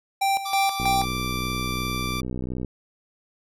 square tone with tremolo, 784 Hz, G5, in tune, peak -20 dBFS, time 0.21-1.05 s, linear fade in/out 10 ms, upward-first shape square, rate 3.1 Hz, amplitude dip 70%
15% pulse tone, 1174 Hz, D6, 1 cent flat, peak -22 dBFS, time 0.45-2.21 s, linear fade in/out 10 ms
click train, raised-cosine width 3 ms, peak -18 dBFS, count 117, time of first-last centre 0.8-2.647 s, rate 62.8 Hz
effects resampled to 32000 Hz

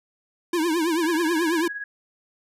square tone with vibrato, 329.6 Hz, E4, in tune, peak -21 dBFS, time 0.53-1.68 s, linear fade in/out 5 ms, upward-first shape triangle, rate 9.2 Hz, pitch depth 150 cents each way
sine tone with tremolo, 1661.2 Hz, G#6, in tune, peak -27 dBFS, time 1.03-1.84 s, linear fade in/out 2 ms, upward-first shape triangle, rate 18 Hz, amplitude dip 70%
effects resampled to 32000 Hz

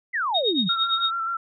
sine exponential sweep, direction down, 2093 to 162.1 Hz, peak -22 dBFS, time 0.13-0.69 s, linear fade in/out 20 ms
sine tone with tremolo, 3729 Hz, A#7, in tune, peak -18 dBFS, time 0.34-1.11 s, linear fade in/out 10 ms, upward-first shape triangle, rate 8.8 Hz, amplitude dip 100%
sine tone with vibrato, 1353 Hz, E6, 45 cents sharp, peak -24 dBFS, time 0.69-1.37 s, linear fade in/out 5 ms, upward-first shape square, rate 6.9 Hz, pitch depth 27 cents each way
effects none

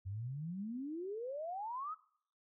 sine exponential sweep, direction up, 91.4 to 1318.5 Hz, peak -39 dBFS, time 0.05-1.95 s, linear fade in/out 20 ms, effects noise-tail reverb RT60 0.6 s tail -20 dB re dry

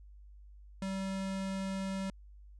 square tone, 192.5 Hz, G3, 31 cents flat, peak -35 dBFS, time 0.82-2.1 s, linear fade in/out 2 ms, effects added 50 Hz sine -51 dBFS peak until 2.59 s + resampled to 22050 Hz

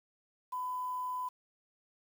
sine tone with quantisation, 1003 Hz, B5, 26 cents sharp, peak -34 dBFS, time 0.52-1.29 s, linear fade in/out 10 ms, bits 9, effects none

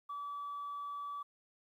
sine tone, 1150 Hz, D6, 37 cents flat, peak -38 dBFS, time 0.09-1.23 s, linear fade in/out 10 ms, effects tanh soft clip ceiling -36 dBFS + 12-bit

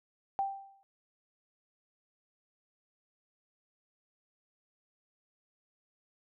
sine tone with exponential decay, 785 Hz, G5, 2 cents sharp, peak -26 dBFS, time 0.39-0.83 s, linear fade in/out 0 ms, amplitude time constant 95 ms, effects none

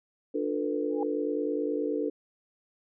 sine chord, B half-diminished seventh, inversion first, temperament just, 296.3 / 355.6 / 444.5 / 493.9 Hz, D4 / F4 / A4 / B4, +15 / +31 / +18 / 0 cents, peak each -31 / -36 / -31 / -34 dBFS, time 0.34-2.1 s, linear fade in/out 10 ms
sine tone with exponential growth, 815 Hz, G#5, 33 cents flat, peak -29 dBFS, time 0.89-1.03 s, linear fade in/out 2 ms, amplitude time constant 29 ms
effects none

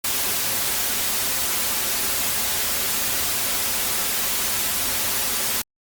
white noise with comb filter, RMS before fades -23 dBFS, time 0.04-5.62 s, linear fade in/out 5 ms, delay 6.4 ms, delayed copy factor -0.5, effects Opus 48 kbps

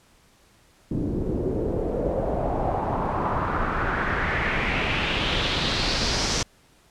pink noise with low-pass filter sweep, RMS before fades -25 dBFS, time 0.91-6.43 s, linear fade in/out 5 ms, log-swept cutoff 290 to 6000 Hz, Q 3, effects pink hiss -58 dBFS RMS until 6.9 s + low-pass 11000 Hz 12 dB/octave

